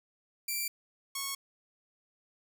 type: tone pair in turn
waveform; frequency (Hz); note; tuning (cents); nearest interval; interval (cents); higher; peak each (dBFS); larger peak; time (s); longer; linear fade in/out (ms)
5% pulse; 2349 / 1101.6; D7 / C#6; 0 / -11; octave + minor second; 1311; first; -22; neither; 0.48-0.68 / 1.15-1.35; neither; 5
effects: none